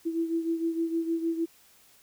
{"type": "beating tone pair", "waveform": "sine", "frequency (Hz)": [329.6, 336.1], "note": ["E4", "E4"], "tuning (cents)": [0, 34], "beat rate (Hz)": 6.5, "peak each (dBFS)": [-27, -33], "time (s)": [0.05, 1.46], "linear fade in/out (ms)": 20, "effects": ["white hiss -59 dBFS RMS until 2.02 s"]}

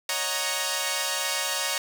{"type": "chord", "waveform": "5% pulse", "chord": "D# minor seventh", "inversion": "third", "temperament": "equal with one note detuned", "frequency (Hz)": [554.4, 624.1, 740, 932.3], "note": ["C#5", "D#5", "F#5", "A#5"], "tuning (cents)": [0, 5, 0, 0], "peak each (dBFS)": [-19, -21, -22, -18], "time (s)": [0.09, 1.78], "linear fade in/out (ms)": 2, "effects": []}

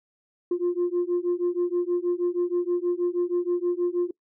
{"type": "beating tone pair", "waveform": "sine", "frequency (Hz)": [349.2, 355.5], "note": ["F4", "F4"], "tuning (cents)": [0, 31], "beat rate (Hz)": 6.3, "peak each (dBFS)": -24, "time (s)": [0.51, 4.11], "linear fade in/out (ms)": 5, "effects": ["noise-tail reverb RT60 0.1 s tail -24 dB re dry", "tanh soft clip ceiling -18 dBFS"]}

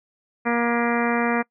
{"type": "harmonic tone with a mistuned harmonic", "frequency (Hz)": 236.7, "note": "A#3", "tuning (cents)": 27, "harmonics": [1, 2, 3, 4, 5, 6, 7, 8, 9, 10], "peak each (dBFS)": [-23, -26, -28, -29, -30, -31, -31, -32, -33, -33], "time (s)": [0.45, 1.43], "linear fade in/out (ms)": 20, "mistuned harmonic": 9, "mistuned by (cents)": -58, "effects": ["noise-tail reverb RT60 0.1 s tail -25 dB re dry"]}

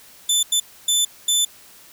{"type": "tone bursts at uneven times", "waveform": "20% pulse", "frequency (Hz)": 3520, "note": "A7", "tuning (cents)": 0, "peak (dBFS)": -10, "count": 4, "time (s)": [[0.29, 0.43], [0.52, 0.6], [0.88, 1.05], [1.28, 1.45]], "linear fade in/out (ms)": 5, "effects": ["white hiss -47 dBFS RMS until 1.92 s"]}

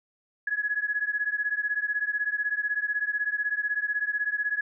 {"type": "beating tone pair", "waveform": "sine", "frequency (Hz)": [1677, 1693], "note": ["G#6", "G#6"], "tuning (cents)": [16, 33], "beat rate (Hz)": 16, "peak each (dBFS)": [-28, -29], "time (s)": [0.47, 4.61], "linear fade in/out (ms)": 5, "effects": []}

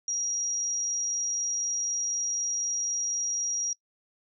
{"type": "tone with amplitude modulation", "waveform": "sine", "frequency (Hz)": 5710, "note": "F8", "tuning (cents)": 37, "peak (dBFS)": -26, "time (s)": [0.08, 3.73], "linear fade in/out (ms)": 2, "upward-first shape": "sine", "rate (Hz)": 104, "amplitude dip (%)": 25, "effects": ["noise-tail reverb RT60 0.1 s tail -23 dB re dry"]}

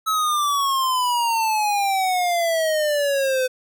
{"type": "exponential sweep", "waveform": "square", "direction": "down", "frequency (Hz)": [1300, 507], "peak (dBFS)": -19, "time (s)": [0.06, 3.48], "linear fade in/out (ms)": 20, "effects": []}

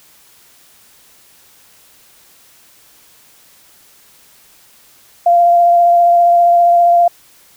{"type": "tone with vibrato", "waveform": "sine", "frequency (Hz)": 693, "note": "F5", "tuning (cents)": -14, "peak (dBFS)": -6, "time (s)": [5.26, 7.08], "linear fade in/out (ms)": 5, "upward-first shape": "sine", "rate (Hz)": 15, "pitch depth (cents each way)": 13, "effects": ["white hiss -47 dBFS RMS until 7.56 s"]}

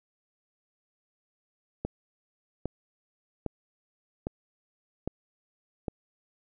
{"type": "click train", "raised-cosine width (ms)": 2, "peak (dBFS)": -17, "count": 6, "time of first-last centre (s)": [1.85, 5.882], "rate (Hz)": 1.24, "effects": []}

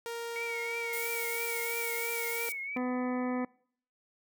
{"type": "tone", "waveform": "sawtooth", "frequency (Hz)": 466.2, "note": "A#4", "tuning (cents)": 0, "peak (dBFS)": -32, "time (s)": [0.06, 2.49], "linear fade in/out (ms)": 0}
{"type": "tone with vibrato", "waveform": "sine", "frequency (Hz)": 2248, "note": "C#7", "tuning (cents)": 24, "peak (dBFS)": -35, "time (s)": [0.36, 2.77], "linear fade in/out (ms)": 0, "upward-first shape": "triangle", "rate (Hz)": 3, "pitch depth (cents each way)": 84}
{"type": "high-pass noise", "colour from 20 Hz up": "pink", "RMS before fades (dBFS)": -39, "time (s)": [0.93, 2.52], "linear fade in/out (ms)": 0, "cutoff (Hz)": 9700, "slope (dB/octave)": 12}
{"type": "harmonic tone", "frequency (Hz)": 250.8, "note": "B3", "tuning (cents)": 27, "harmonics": [1, 2, 3, 4, 5, 7, 8, 9], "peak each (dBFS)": [-31, -37, -41, -43, -45, -48, -49, -50], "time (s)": [2.76, 3.45], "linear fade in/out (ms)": 5}
{"effects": ["noise-tail reverb RT60 0.6 s tail -25 dB re dry"]}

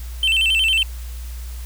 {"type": "tone with vibrato", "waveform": "triangle", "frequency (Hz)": 2877, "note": "F#7", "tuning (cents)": -49, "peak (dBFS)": -13, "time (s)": [0.23, 0.83], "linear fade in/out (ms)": 2, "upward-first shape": "square", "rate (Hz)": 11, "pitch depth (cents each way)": 130, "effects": ["added 60 Hz sine -28 dBFS peak until 1.65 s", "white hiss -43 dBFS RMS until 1.65 s"]}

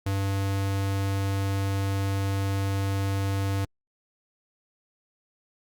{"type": "tone", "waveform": "square", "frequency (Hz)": 98, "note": "G2", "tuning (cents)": 0, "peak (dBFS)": -25, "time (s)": [0.06, 3.65], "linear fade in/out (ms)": 5, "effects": ["Opus 48 kbps"]}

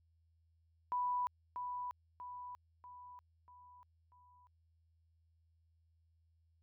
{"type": "tone with echo", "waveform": "sine", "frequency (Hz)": 987.8, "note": "B5", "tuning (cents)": 0, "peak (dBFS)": -33, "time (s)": [0.92, 1.27], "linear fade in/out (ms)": 0, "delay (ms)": 640, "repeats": 5, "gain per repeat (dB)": -6, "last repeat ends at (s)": 4.47, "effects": ["added 82 Hz sine -70 dBFS peak until 6.62 s"]}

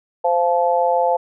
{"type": "harmonic tone", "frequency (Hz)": 173.3, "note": "F3", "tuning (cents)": -13, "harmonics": [3, 4, 5], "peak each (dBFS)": [-18, -19, -19], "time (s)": [0.24, 1.17], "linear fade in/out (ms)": 10, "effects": []}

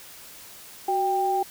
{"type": "tone pair together", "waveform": "sine", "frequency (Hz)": [372.8, 790], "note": ["F#4", "G5"], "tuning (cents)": [13, 13], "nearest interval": "octave + minor second", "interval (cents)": 1300, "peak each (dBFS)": [-27, -22], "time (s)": [0.88, 1.43], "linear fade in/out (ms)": 5, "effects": ["white hiss -45 dBFS RMS until 1.5 s"]}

